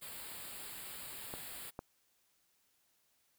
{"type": "band-stop noise", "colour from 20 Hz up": "white", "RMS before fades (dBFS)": -47, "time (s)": [0.01, 1.71], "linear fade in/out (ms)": 20, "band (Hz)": [4900, 7300], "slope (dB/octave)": 96}
{"type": "clicks", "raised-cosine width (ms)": 1, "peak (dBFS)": [-28, -27], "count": 2, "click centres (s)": [1.339, 1.791]}
{"effects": ["white hiss -75 dBFS RMS until 3.38 s"]}